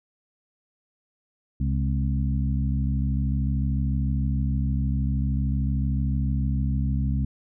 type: harmonic tone with a mistuned harmonic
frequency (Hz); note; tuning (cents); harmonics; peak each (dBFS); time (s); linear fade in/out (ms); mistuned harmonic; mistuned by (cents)
66.8; C2; +36; 1 / 2 / 3 / 4; -24 / -26 / -30 / -35; 1.6-7.25; 5; 3; +54
effects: none